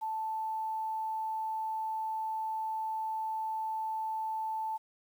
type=tone; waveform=sine; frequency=880 Hz; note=A5; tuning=in tune; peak=-32 dBFS; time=0.01-4.78 s; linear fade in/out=20 ms; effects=10-bit